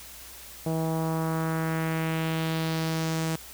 sawtooth tone with low-pass filter sweep, 161.3 Hz, E3, 37 cents flat, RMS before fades -28 dBFS, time 0.66-3.36 s, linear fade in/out 5 ms, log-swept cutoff 670 to 8400 Hz, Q 1.7, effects added 60 Hz sine -53 dBFS peak until 3.53 s + white hiss -45 dBFS RMS until 3.53 s

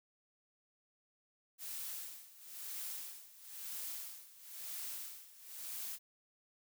blue noise with tremolo, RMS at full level -43 dBFS, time 1.58-5.99 s, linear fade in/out 50 ms, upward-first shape sine, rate 1 Hz, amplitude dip 85%, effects none

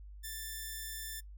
5% pulse tone, 1770 Hz, A6, 10 cents sharp, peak -30 dBFS, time 0.23-1.21 s, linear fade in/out 20 ms, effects noise-tail reverb RT60 0.1 s tail -20 dB re dry + added 50 Hz sine -47 dBFS peak until 1.37 s

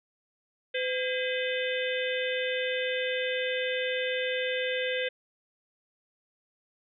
harmonic tone with a mistuned harmonic, 508 Hz, B4, 49 cents sharp, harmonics 1 / 3 / 4 / 5 / 6 / 7, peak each -30 / -35 / -36 / -37 / -38 / -38 dBFS, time 0.74-5.09 s, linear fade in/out 10 ms, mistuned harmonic 3, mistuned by +99 cents, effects none

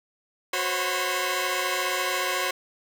10% pulse tone cluster, 367.4 / 513 / 544 / 1011 Hz, F#4 / C5 / C#5 / B5, -12 / -34 / -33 / +40 cents, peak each -22 / -25 / -20 / -23 dBFS, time 0.53-2.51 s, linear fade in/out 5 ms, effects none

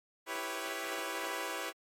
10% pulse chord, C# half-diminished seventh, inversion first, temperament equal, 329.6 / 392 / 493.9 / 554.4 Hz, E4 / G4 / B4 / C#5, 0 / 0 / 0 / 0 cents, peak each -34 dBFS, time 0.26-1.73 s, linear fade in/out 50 ms, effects AAC 48 kbps

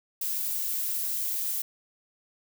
violet noise, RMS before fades -30 dBFS, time 0.21-1.62 s, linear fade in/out 5 ms, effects none

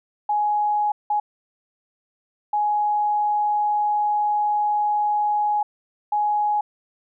sine tone bursts at uneven times, 836 Hz, G#5, 11 cents sharp, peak -18 dBFS, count 4, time 0.29-0.92 / 1.1-1.2 / 2.53-5.63 / 6.12-6.61 s, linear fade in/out 5 ms, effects none

